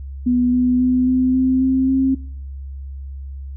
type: tone with pitch steps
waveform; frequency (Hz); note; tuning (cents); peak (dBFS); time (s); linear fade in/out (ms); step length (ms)
sine; 246.9 / 249.9 / 253 / 256.1 / 259.2 / 262.3 / 265.5; B3 / B3 / B3 / C4 / C4 / C4 / C4; 0 / +21 / +42 / -37 / -16 / +4 / +25; -13; 0.26-2.15; 10; 270
effects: noise-tail reverb RT60 0.6 s tail -23 dB re dry + added 68 Hz sine -28 dBFS peak until 3.56 s